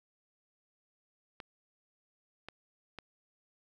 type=clicks; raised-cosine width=0.3 ms; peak=-27 dBFS; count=3; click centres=1.402 / 2.486 / 2.987 s; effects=10-bit